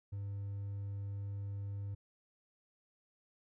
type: tone with hard clipping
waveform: triangle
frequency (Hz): 100.1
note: G2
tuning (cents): +37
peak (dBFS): -39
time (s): 0.12-1.95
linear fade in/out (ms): 10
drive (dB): 5
effects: none